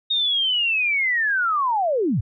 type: linear sweep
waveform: sine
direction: down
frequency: 3729 to 80.1 Hz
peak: -18 dBFS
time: 0.1-2.21 s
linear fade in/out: 10 ms
effects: none